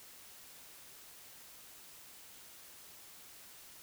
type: silence
effects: white hiss -55 dBFS RMS until 3.82 s